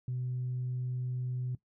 sine tone, 125.8 Hz, B2, 32 cents sharp, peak -31 dBFS, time 0.08-1.55 s, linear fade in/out 2 ms, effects noise-tail reverb RT60 0.1 s tail -18 dB re dry + tanh soft clip ceiling -28 dBFS

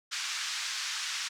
white band-pass noise, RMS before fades -35 dBFS, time 0.11-1.29 s, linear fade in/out 20 ms, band 1200 to 6300 Hz, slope 24 dB/octave, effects none

